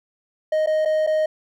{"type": "tone with dropouts", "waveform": "triangle", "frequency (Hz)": 622.3, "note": "D#5", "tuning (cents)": 0, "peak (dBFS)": -15, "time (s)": [0.52, 1.26], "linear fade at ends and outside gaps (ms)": 5, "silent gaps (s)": [[0.662, 0.671], [0.851, 0.856], [1.066, 1.072]], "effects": []}